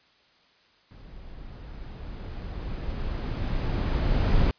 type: noise with level ramp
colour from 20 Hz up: brown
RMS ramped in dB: -46 to -20 dBFS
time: 0.91-4.51 s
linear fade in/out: 0 ms
effects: white hiss -61 dBFS RMS until 4.58 s + resampled to 11025 Hz